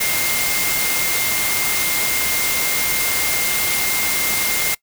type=tone in noise; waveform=sine; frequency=2113 Hz; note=C7; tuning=16 cents sharp; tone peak=-24 dBFS; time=0-4.75 s; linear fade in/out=10 ms; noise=white; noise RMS=-20 dBFS; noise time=0-4.75 s; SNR=-7 dB; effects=noise-tail reverb RT60 0.1 s tail -22 dB re dry